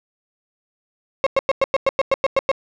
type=tone bursts; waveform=35% pulse; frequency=541 Hz; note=C#5; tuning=42 cents flat; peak=-11 dBFS; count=11; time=1.24-2.515 s; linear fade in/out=0 ms; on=25 ms; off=100 ms; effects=low-pass 3000 Hz 12 dB/octave